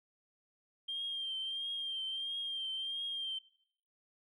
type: tone with vibrato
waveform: sine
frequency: 3184 Hz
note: G7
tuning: 26 cents sharp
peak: -35 dBFS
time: 0.88-3.39 s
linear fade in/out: 10 ms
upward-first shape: triangle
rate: 1.5 Hz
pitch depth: 47 cents each way
effects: noise-tail reverb RT60 0.7 s tail -24 dB re dry + tanh soft clip ceiling -31 dBFS